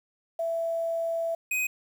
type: tone pair in turn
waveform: sine / square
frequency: 664 / 2507 Hz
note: E5 / D#7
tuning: +12 / +12 cents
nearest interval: octave + major seventh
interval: 2300 cents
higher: second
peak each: -26 dBFS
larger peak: neither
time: 0.39-1.35 / 1.51-1.67 s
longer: first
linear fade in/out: 5 ms
effects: 9-bit